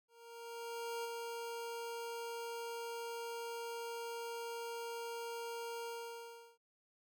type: tone with ADSR envelope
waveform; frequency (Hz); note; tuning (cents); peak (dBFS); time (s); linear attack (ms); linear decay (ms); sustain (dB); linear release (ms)
25% pulse; 466.2; A#4; 0; -35; 0.08-6.58; 960; 25; -3; 720
effects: none